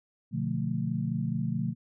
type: chord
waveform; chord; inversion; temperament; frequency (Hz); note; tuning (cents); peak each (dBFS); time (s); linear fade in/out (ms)
sine; B half-diminished seventh; none; just; 123.47 / 148.16 / 177.8 / 222.2; B2 / D3 / F3 / A3; 0 / +16 / +31 / +17; -33; 0.31-1.75; 50
effects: none